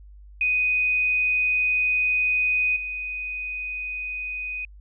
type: tone with level steps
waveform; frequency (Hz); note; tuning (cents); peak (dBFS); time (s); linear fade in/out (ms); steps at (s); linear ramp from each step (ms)
sine; 2494; D#7; +3; -19 / -28; 0.41-4.65; 2; 2.76; 5
effects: added 50 Hz sine -43 dBFS peak until 4.8 s